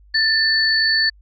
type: tone pair together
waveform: sine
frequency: 1775 / 4473 Hz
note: A6 / C#8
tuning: +15 / +15 cents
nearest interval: octave + major third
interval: 1600 cents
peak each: -17 dBFS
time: 0.14-1.1 s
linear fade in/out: 10 ms
effects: added 50 Hz sine -46 dBFS peak until 1.21 s